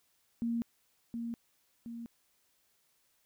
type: tone with echo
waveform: sine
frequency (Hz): 233.1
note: A#3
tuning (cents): 0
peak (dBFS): -30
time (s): 0.42-0.62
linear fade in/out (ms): 0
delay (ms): 720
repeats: 2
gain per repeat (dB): -5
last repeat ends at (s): 2.06
effects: white hiss -73 dBFS RMS until 3.25 s